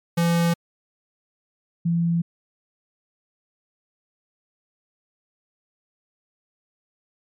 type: tone pair in turn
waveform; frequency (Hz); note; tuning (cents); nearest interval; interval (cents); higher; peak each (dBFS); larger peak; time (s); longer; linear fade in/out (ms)
square / sine; 169.7 / 169.05; F3 / E3; -49 / +44; unison; 7; first; -18; neither; 0.17-0.54 / 1.85-2.22; neither; 10
effects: MP3 96 kbps